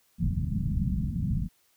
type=low-pass noise; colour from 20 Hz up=white; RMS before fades=-28 dBFS; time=0.18-1.49 s; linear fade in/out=50 ms; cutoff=210 Hz; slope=48 dB/octave; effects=white hiss -67 dBFS RMS until 1.76 s